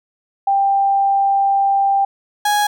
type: tone pair in turn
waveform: sine / 35% pulse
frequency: 790 / 829.8 Hz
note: G5 / G#5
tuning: +13 / -2 cents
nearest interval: minor second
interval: 85 cents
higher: second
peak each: -12 dBFS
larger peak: neither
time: 0.47-2.05 / 2.45-2.67 s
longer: first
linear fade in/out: 5 ms
effects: none